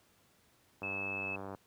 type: click train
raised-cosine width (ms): 1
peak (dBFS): -29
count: 72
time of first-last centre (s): 0.82-1.548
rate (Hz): 97.5
type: tone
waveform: sine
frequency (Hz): 2602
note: E7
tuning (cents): -23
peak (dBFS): -36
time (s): 0.83-1.36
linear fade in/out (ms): 5
effects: pink hiss -68 dBFS RMS until 1.66 s + high-pass 80 Hz 12 dB/octave